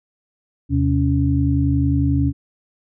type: tone cluster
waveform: sine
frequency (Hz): 78.6 / 129.7 / 280.4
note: D#2 / C3 / C#4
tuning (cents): +18 / -15 / +20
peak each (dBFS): -19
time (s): 0.69-2.33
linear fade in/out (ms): 50
effects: none